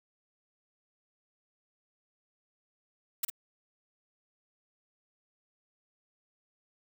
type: noise with echo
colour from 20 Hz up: blue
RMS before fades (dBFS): -29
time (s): 3.23-3.25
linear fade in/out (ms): 5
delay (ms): 51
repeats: 1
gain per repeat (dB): -7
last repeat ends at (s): 3.301
effects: none